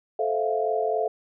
sine chord, F major seventh, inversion first, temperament just, 436.5 / 523.8 / 654.8 / 698.5 Hz, A4 / C5 / E5 / F5, -14 / +2 / -12 / 0 cents, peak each -26 / -32 / -28 / -27 dBFS, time 0.19-1.08 s, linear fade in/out 5 ms, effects none

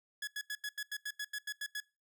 sawtooth tone bursts, 1688 Hz, G#6, 28 cents sharp, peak -33 dBFS, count 12, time 0.22-1.803 s, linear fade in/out 5 ms, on 54 ms, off 85 ms, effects noise-tail reverb RT60 0.3 s tail -24 dB re dry

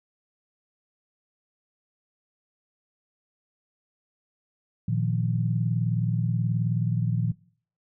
sine chord, Bb suspended fourth, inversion none, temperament equal with one note detuned, 115.94 / 155.56 / 174.61 Hz, Bb2 / Eb3 / F3, -9 / 0 / 0 cents, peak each -25 / -28 / -29 dBFS, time 4.88-7.32 s, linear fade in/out 5 ms, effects noise-tail reverb RT60 0.5 s tail -21 dB re dry

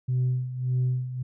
sine tone with tremolo, 126.8 Hz, B2, 46 cents sharp, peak -19 dBFS, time 0.08-1.23 s, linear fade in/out 10 ms, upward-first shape sine, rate 1.7 Hz, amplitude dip 75%, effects tanh soft clip ceiling -19 dBFS

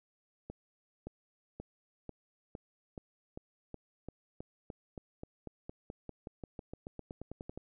accelerating click train, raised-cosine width 2 ms, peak -29 dBFS, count 29, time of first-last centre 0.5-7.576 s, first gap 570 ms, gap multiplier 0.93, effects none

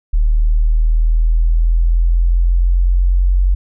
sine exponential sweep, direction up, 38.07 to 46.01 Hz, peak -9 dBFS, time 0.13-3.55 s, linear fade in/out 10 ms, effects none

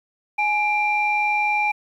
sine tone pair together, 838 / 2370 Hz, G#5 / D7, +15 / +15 cents, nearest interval octave + tritone, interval 1800 cents, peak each -20 dBFS, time 0.38-1.72 s, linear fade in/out 10 ms, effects tanh soft clip ceiling -11 dBFS + 9-bit

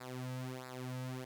sawtooth tone with flanger, 127.7 Hz, C3, 42 cents flat, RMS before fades -43 dBFS, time 0-1.25 s, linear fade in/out 10 ms, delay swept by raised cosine 0.32 to 2.82 ms, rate 1.5 Hz, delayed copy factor -0.85, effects none

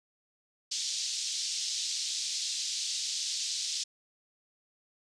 pink band-pass noise, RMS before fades -34 dBFS, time 0.71-3.84 s, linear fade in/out 10 ms, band 3900 to 6800 Hz, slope 24 dB/octave, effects resampled to 22050 Hz

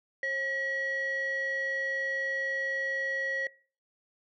sine tone pair together, 537.9 / 1918 Hz, C5 / A#6, +48 / +49 cents, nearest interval octave + minor seventh, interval 2201 cents, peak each -34 / -28 dBFS, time 0.23-3.47 s, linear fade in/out 2 ms, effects noise-tail reverb RT60 0.4 s tail -23 dB re dry + tanh soft clip ceiling -25 dBFS

